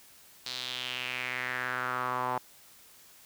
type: tone with band-pass filter sweep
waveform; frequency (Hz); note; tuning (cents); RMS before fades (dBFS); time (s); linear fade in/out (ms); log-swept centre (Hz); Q
sawtooth; 126.1; B2; +36; -34; 0.46-2.38; 0; 4300 to 910; 3.7
effects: white hiss -56 dBFS RMS until 3.25 s